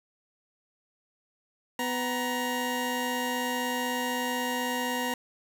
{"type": "tone pair together", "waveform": "20% pulse", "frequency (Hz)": [249.6, 942.4], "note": ["B3", "A#5"], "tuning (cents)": [19, 19], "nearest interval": "octave + major seventh", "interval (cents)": 2300, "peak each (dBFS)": -26, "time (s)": [1.79, 5.14], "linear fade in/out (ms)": 2, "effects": []}